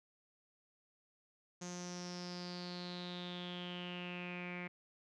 sawtooth tone with low-pass filter sweep, 177.7 Hz, F3, 30 cents sharp, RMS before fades -45 dBFS, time 1.61-4.68 s, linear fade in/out 10 ms, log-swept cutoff 6500 to 2200 Hz, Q 8.3, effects none

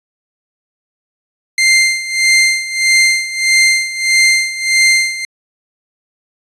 sawtooth tone with tremolo, 2093 Hz, C7, in tune, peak -3 dBFS, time 1.58-5.25 s, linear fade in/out 2 ms, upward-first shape sine, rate 1.6 Hz, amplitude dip 80%, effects resampled to 22050 Hz

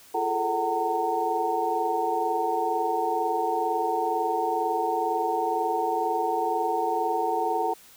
sine tone cluster, 343.6 / 421.3 / 443.4 / 752 / 915 Hz, F4 / G#4 / A4 / F#5 / A#5, -28 / +25 / +13 / +28 / -32 cents, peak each -33 / -34 / -30 / -27 / -28 dBFS, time 0.14-7.74 s, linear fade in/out 10 ms, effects white hiss -52 dBFS RMS until 7.96 s

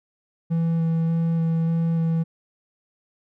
triangle tone with vibrato, 164.81 Hz, E3, in tune, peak -17 dBFS, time 0.5-2.24 s, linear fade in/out 20 ms, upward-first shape square, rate 1.7 Hz, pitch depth 9 cents each way, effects none

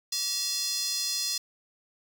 square tone with high-pass filter, 383.5 Hz, G4, 38 cents flat, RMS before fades -30 dBFS, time 0.12-1.38 s, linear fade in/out 5 ms, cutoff 4900 Hz, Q 3.4, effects none

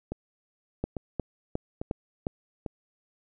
two click trains, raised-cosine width 2 ms, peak -19 / -15 dBFS, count 4 / 5, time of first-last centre 0.12-2.662 / 0.84-2.269 s, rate 1.18 / 2.8 Hz, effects none

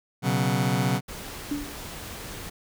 sawtooth chord, B suspended second, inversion none, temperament just, 123.47 / 138.9 / 185.21 Hz, B2 / C#3 / F#3, 0 / +4 / +2 cents, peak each -22 dBFS, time 0.22-1.01 s, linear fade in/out 50 ms
pink noise, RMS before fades -38 dBFS, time 1.08-2.5 s, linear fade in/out 10 ms
sine tone with exponential decay, 289.8 Hz, D4, 23 cents flat, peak -23 dBFS, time 1.51-1.86 s, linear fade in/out 5 ms, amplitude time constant 76 ms
effects none

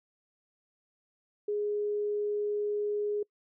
sine tone, 415.3 Hz, G#4, in tune, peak -28 dBFS, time 1.48-3.23 s, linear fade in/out 5 ms, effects noise-tail reverb RT60 0.1 s tail -26 dB re dry

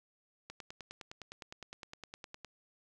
click train, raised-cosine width 0.2 ms, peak -28 dBFS, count 20, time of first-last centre 0.5-2.447 s, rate 9.76 Hz, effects none

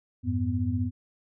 sine tone cluster, 90.2 / 105.5 / 248.5 Hz, F#2 / G#2 / B3, -44 / +28 / +11 cents, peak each -29 dBFS, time 0.23-0.91 s, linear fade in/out 50 ms, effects none

